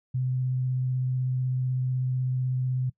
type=tone with vibrato; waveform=sine; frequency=128.1 Hz; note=C3; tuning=36 cents flat; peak=-24 dBFS; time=0.14-2.9 s; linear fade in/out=10 ms; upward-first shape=square; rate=16 Hz; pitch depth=9 cents each way; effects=noise-tail reverb RT60 0.1 s tail -21 dB re dry